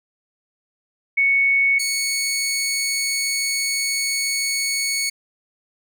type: tone pair in turn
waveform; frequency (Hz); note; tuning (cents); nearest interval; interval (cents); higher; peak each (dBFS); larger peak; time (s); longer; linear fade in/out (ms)
sine / 15% pulse; 2217 / 2217; C#7 / C#7; 0 / 0; unison; 0; neither; -14; neither; 1.17-1.79 / 1.79-5.1; second; 10
effects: none